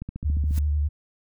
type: click train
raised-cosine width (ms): 5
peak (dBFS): -20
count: 9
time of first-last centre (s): 0.02-0.579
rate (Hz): 14.3
type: tone with vibrato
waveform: sine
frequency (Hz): 73.9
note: D2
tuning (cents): +11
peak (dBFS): -20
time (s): 0.24-0.89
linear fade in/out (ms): 20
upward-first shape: sine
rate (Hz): 10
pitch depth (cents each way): 35
type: noise with exponential growth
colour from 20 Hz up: white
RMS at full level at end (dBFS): -37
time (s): 0.45-0.59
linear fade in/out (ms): 5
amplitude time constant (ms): 29
effects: none